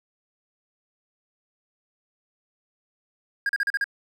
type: tone bursts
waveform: triangle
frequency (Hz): 1624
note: G#6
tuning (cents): -39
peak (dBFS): -19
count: 6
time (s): 3.46-3.842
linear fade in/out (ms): 2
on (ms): 32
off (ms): 38
effects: none